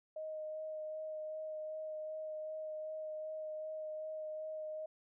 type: tone with vibrato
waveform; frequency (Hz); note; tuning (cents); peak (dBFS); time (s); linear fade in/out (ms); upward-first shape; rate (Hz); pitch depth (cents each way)
sine; 622.3; D#5; 0; -40; 0.16-4.86; 5; sine; 2.6; 12
effects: none